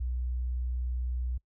sine tone, 61.74 Hz, B1, in tune, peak -29 dBFS, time 0-1.38 s, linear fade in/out 10 ms, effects noise-tail reverb RT60 0.1 s tail -23 dB re dry

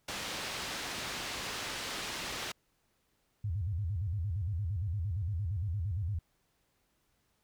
white low-pass noise, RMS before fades -39 dBFS, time 0.08-2.52 s, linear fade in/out 5 ms, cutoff 4500 Hz, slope 12 dB/octave
sine tone with vibrato, 92.4 Hz, F#2, 2 cents flat, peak -31 dBFS, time 3.44-6.19 s, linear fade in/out 5 ms, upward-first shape square, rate 8.7 Hz, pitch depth 210 cents each way
effects pink hiss -75 dBFS RMS until 7.43 s

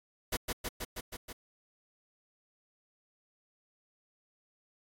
pink noise with echo, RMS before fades -32 dBFS, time 0.32-0.37 s, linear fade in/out 10 ms, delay 160 ms, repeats 6, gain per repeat -2 dB, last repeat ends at 1.33 s, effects AAC 64 kbps

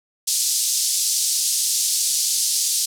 pink band-pass noise, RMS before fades -21 dBFS, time 0.27-2.86 s, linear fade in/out 10 ms, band 4700 to 11000 Hz, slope 24 dB/octave, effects none

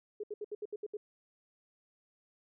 sine tone bursts, 418.3 Hz, G#4, 12 cents sharp, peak -36 dBFS, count 8, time 0.2-0.97 s, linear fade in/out 5 ms, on 35 ms, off 70 ms, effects none

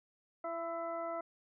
harmonic tone with a mistuned harmonic, 334.9 Hz, E4, 27 cents sharp, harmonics 1 / 2 / 3 / 4 / 6, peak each -47 / -38 / -48 / -43 / -54 dBFS, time 0.44-1.21 s, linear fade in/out 5 ms, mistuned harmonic 4, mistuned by -25 cents, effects none

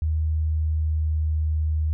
sine tone with pitch glide, 78.3 to 77.67 Hz, D#2 to D#2, +11 to -2 cents, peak -20 dBFS, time 0.02-1.93 s, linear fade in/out 0 ms, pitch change -13 cents, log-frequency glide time 0.39-1.31 s, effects none

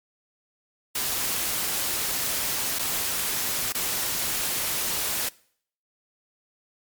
white noise with dropouts, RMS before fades -27 dBFS, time 0.95-5.29 s, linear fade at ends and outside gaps 5 ms, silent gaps 2.788-2.792 / 3.724-3.747 s, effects noise-tail reverb RT60 0.6 s tail -23 dB re dry + MP3 96 kbps

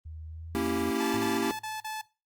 sine tone with pitch glide, 78.9 to 85.05 Hz, D#2 to F2, +25 to -45 cents, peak -39 dBFS, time 0.05-0.91 s, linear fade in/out 10 ms, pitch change +130 cents, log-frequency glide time 0.26-0.69 s
square chord, A# diminished seventh, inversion none, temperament equal with one note detuned, 231.6 / 277.2 / 329.6 / 392 Hz, A#3 / C#4 / E4 / G4, -11 / 0 / 0 / 0 cents, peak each -33 dBFS, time 0.55-1.51 s, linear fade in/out 0 ms
sawtooth tone bursts, 868 Hz, A5, 24 cents flat, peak -30 dBFS, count 5, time 1-2.014 s, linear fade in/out 5 ms, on 170 ms, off 41 ms
triangle tone with exponential decay, 107.4 Hz, A2, 41 cents flat, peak -35 dBFS, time 1.14-2.06 s, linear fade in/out 0 ms, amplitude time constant 200 ms
effects noise-tail reverb RT60 0.3 s tail -19 dB re dry + Opus 32 kbps

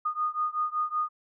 sine beating tone pair, 1228 / 1233.3 Hz, D#6 / D#6, -23 / -16 cents, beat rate 5.3 Hz, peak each -29 / -30 dBFS, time 0.05-1.09 s, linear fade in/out 10 ms, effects none

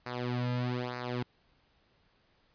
sawtooth tone with flanger, 123.47 Hz, B2, in tune, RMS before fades -34 dBFS, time 0.06-1.23 s, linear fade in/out 5 ms, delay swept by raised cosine 0.3 to 2.7 ms, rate 1.1 Hz, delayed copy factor -0.8, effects pink hiss -69 dBFS RMS until 2.54 s + resampled to 11025 Hz

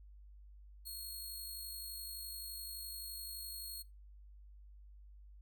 10% pulse tone with amplitude modulation, 4300 Hz, C8, 47 cents sharp, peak -36 dBFS, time 0.85-3.83 s, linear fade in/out 20 ms, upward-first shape sine, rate 51.7 Hz, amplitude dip 35%, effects noise-tail reverb RT60 0.2 s tail -17 dB re dry + added 50 Hz sine -54 dBFS peak until 5.41 s

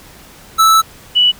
square / sine tone pair in turn, 1313 / 2953 Hz, E6 / F#7, -7 / -4 cents, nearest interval octave + major second, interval 1403 cents, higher second, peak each -7 dBFS, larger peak neither, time 0.58-0.82 / 1.15-1.32 s, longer first, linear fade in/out 20 ms, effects pink hiss -40 dBFS RMS until 1.39 s

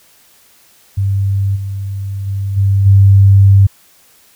sine tone with level steps, 98.4 Hz, G2, 7 cents sharp, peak -11 / -18 / -15 / -8 / -3 dBFS, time 0.97-3.67 s, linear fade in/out 10 ms, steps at 1.55 / 2.26 / 2.56 / 2.85 s, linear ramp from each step 20 ms, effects white hiss -48 dBFS RMS until 4.35 s

